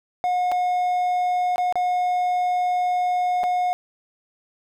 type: tone with dropouts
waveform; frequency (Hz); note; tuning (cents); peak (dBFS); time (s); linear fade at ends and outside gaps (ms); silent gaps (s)
triangle; 722; F#5; -43; -17; 0.24-3.73; 0; 0.516-0.52 / 1.559-1.581 / 1.725-1.756 / 3.434-3.439
effects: none